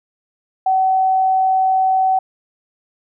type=tone; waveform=sine; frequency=758 Hz; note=F#5; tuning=42 cents sharp; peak=-12 dBFS; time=0.66-2.19 s; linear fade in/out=5 ms; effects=none

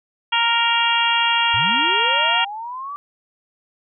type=harmonic tone; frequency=466.2 Hz; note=A#4; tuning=in tune; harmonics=2 / 3 / 4 / 5 / 6 / 7; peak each=-20 / -24 / -26 / -26 / -20 / -23 dBFS; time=0.32-2.45 s; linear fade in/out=10 ms
type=linear sweep; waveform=sine; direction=up; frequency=88.5 to 1174.7 Hz; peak=-27 dBFS; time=1.54-2.96 s; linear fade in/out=0 ms
effects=none

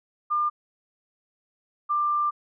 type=tone pair in turn; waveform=sine; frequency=1200 / 1187.6 Hz; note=D6 / D6; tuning=+37 / +19 cents; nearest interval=unison; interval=18 cents; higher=first; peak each=-21 dBFS; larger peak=neither; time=0.3-0.5 / 1.89-2.31 s; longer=second; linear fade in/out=20 ms; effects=none

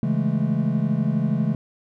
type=chord; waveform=triangle; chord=A major seventh; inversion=first; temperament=equal; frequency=138.59 / 164.81 / 207.7 / 220 Hz; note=C#3 / E3 / G#3 / A3; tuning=0 / 0 / 0 / 0 cents; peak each=-23 dBFS; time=0.03-1.55 s; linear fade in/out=2 ms; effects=none

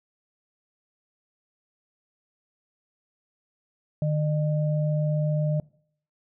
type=tone pair together; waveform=sine; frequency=151.25 / 605 Hz; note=D#3 / D#5; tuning=-49 / -49 cents; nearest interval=2 octaves; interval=2400 cents; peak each=-22 / -31 dBFS; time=4.02-5.6 s; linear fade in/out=2 ms; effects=noise-tail reverb RT60 0.6 s tail -23 dB re dry

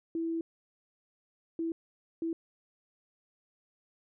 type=tone bursts at uneven times; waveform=sine; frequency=329.6 Hz; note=E4; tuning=in tune; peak=-30 dBFS; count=3; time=0.15-0.41 / 1.59-1.72 / 2.22-2.33 s; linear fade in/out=2 ms; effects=none

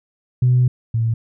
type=tone pair in turn; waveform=sine; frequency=125.1 / 114.01 Hz; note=B2 / A#2; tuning=+23 / -38 cents; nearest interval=major second; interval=161 cents; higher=first; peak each=-10 / -15 dBFS; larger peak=first; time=0.42-0.68 / 0.94-1.14 s; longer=first; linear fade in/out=5 ms; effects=tanh soft clip ceiling -7 dBFS

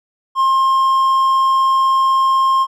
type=tone; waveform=triangle; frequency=1064 Hz; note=C6; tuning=29 cents sharp; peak=-9 dBFS; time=0.35-2.67 s; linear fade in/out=50 ms; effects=none

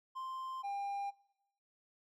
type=tone pair in turn; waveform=triangle; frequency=1046.5 / 800.5 Hz; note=C6 / G5; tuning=0 / +36 cents; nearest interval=perfect fourth; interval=464 cents; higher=first; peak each=-38 / -35 dBFS; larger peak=second; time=0.15-0.63 / 0.63-1.11 s; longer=neither; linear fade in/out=20 ms; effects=noise-tail reverb RT60 0.9 s tail -22 dB re dry

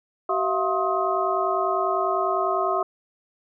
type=tone cluster; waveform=sine; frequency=381.2 / 656 / 706 / 1066 / 1262 Hz; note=G4 / E5 / F5 / C6 / D#6; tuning=-48 / -9 / +19 / +32 / +24 cents; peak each=-27 dBFS; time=0.29-2.83 s; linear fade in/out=5 ms; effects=none

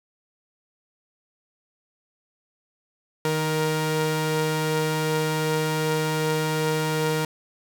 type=tone pair together; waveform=sawtooth; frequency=155.56 / 469.3 Hz; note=D#3 / A#4; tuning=0 / +12 cents; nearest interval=octave + perfect fifth; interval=1912 cents; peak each=-21 dBFS; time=3.25-7.25 s; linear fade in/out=2 ms; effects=none

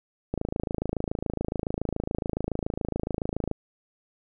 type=click train; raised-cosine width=2 ms; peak=-14 dBFS; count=87; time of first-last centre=0.34-3.513 s; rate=27.1 Hz; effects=none

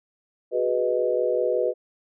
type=chord; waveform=sine; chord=G# minor seventh; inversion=third; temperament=equal; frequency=370 / 415.3 / 493.9 / 622.3 Hz; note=F#4 / G#4 / B4 / D#5; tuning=0 / 0 / 0 / 0 cents; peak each=-27 / -29 / -23 / -27 dBFS; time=0.51-1.74 s; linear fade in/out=50 ms; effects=none

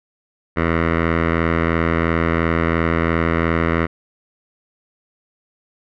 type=tone with low-pass filter; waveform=10% pulse; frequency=82.9 Hz; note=E2; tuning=10 cents sharp; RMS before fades=-18 dBFS; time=0.56-3.87 s; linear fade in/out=20 ms; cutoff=1800 Hz; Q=2.9; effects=none

